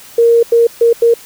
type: tone bursts at uneven times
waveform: sine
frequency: 466.2 Hz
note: A#4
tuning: in tune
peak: -5 dBFS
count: 4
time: 0.18-0.43 / 0.52-0.67 / 0.81-0.93 / 1.02-1.14 s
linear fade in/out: 5 ms
effects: white hiss -37 dBFS RMS until 1.25 s